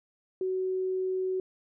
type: tone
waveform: sine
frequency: 374 Hz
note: F#4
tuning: 19 cents sharp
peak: -27 dBFS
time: 0.41-1.4 s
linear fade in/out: 2 ms
effects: none